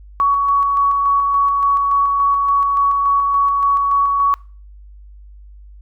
sine tone with tremolo, 1123 Hz, C#6, 22 cents sharp, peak -11 dBFS, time 0.2-4.34 s, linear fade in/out 0 ms, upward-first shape square, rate 3.5 Hz, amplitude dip 25%, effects noise-tail reverb RT60 0.4 s tail -24 dB re dry + added 50 Hz sine -37 dBFS peak until 5.81 s

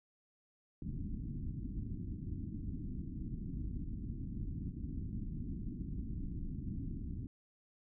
pink low-pass noise, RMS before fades -41 dBFS, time 0.82-7.27 s, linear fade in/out 2 ms, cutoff 300 Hz, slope 48 dB/octave, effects none

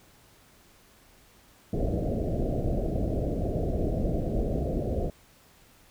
pink low-pass noise, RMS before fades -28 dBFS, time 1.73-5.1 s, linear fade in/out 2 ms, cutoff 700 Hz, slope 96 dB/octave, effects pink hiss -58 dBFS RMS until 5.9 s

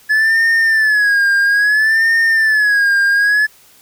triangle tone with vibrato, 1712 Hz, A6, 48 cents flat, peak -8 dBFS, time 0.09-3.47 s, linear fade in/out 20 ms, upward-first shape sine, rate 0.6 Hz, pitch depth 110 cents each way, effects white hiss -47 dBFS RMS until 3.81 s

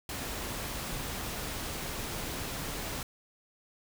pink noise, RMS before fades -37 dBFS, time 0.09-3.03 s, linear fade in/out 2 ms, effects none

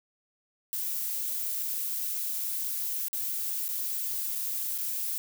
violet noise with dropouts, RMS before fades -32 dBFS, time 0.73-5.18 s, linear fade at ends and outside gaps 0 ms, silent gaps 3.083-3.13 / 3.681-3.689 / 4.351-4.355 / 4.779-4.785 s, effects none

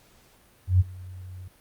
sine tone with ADSR envelope, 91.8 Hz, F#2, 13 cents flat, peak -13 dBFS, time 0.67-1.48 s, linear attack 130 ms, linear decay 27 ms, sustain -24 dB, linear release 4 ms, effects pink hiss -58 dBFS RMS until 1.6 s + Opus 48 kbps

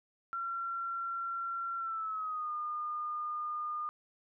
sine tone with pitch glide, 1365 to 1216.1 Hz, F6 to D#6, -40 to -40 cents, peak -34 dBFS, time 0.33-3.89 s, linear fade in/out 0 ms, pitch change -200 cents, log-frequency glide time 1.77-2.52 s, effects none

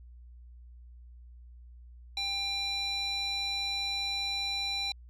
square tone with band-pass filter, 795 Hz, G5, 24 cents sharp, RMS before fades -33 dBFS, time 2.17-4.92 s, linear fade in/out 2 ms, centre 3600 Hz, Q 6.3, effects added 60 Hz sine -48 dBFS peak until 5.09 s

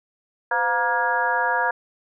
harmonic tone with a mistuned harmonic, 236.4 Hz, A#3, 24 cents sharp, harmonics 2 / 3 / 4 / 5 / 6 / 7, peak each -29 / -27 / -23 / -34 / -27 / -24 dBFS, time 0.51-1.71 s, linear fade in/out 5 ms, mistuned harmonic 2, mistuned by +130 cents, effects none

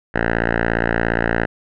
5% pulse tone with low-pass filter, 57.2 Hz, A#1, 32 cents flat, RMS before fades -19 dBFS, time 0.14-1.46 s, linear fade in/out 10 ms, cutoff 1700 Hz, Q 3.3, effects none

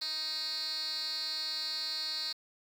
10% pulse tone with band-pass filter, 311.6 Hz, D#4, 3 cents sharp, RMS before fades -36 dBFS, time 0.01-2.33 s, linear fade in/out 10 ms, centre 4300 Hz, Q 8.9, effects 9-bit

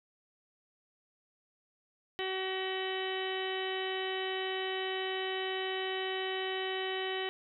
harmonic tone with a mistuned harmonic, 378.2 Hz, F#4, 38 cents sharp, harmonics 1 / 2 / 3 / 4 / 5 / 6 / 7 / 8 / 9 / 10, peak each -36 / -41 / -47 / -49 / -40 / -47 / -49 / -40 / -53 / -47 dBFS, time 2.19-7.29 s, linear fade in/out 0 ms, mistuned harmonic 10, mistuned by +19 cents, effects none

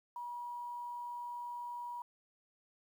sine tone with quantisation, 963 Hz, B5, 44 cents flat, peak -40 dBFS, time 0.16-2.02 s, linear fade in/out 2 ms, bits 11, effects none

